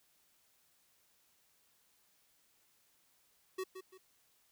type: tone with echo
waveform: square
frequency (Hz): 375.2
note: F#4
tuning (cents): +24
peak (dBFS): -37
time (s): 3.58-3.64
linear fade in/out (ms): 10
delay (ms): 170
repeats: 2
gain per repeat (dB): -9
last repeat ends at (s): 3.98
effects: white hiss -72 dBFS RMS until 4.51 s